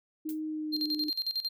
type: tone with pitch glide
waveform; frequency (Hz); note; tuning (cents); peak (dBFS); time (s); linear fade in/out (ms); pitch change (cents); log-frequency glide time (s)
sine; 311.1 to 303.5; D#4 to D#4; 0 to -43; -32; 0.25-1.1; 10; -43; 0.46-0.85
type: noise with exponential decay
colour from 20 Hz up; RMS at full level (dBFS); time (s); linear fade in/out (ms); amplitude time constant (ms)
violet; -39; 0.29-0.41; 0; 24
type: tone with tremolo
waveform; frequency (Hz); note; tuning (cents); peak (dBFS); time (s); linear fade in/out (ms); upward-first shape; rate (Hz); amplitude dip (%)
triangle; 4186; C8; 0; -27; 0.72-1.49; 20; square; 11; 80
effects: none